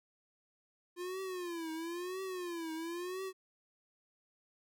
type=tone with vibrato; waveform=square; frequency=349.2 Hz; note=F4; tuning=in tune; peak=-39 dBFS; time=0.96-3.33 s; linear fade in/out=50 ms; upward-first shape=triangle; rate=0.99 Hz; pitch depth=170 cents each way; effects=none